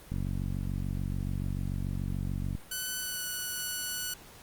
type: click train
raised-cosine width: 5 ms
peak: -21 dBFS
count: 115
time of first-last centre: 0.12-2.551 s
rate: 46.9 Hz
type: tone with pitch glide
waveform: 5% pulse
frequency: 1500 to 1478.5 Hz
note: F#6 to F#6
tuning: +23 to -2 cents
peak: -22 dBFS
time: 2.71-4.14 s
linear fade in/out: 5 ms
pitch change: -25 cents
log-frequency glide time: 2.98-3.25 s
effects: pink hiss -52 dBFS RMS until 4.42 s + Opus 32 kbps